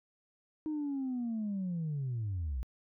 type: linear sweep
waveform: sine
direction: down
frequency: 313.2 to 57 Hz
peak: -31 dBFS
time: 0.66-2.63 s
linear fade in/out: 0 ms
effects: tanh soft clip ceiling -30 dBFS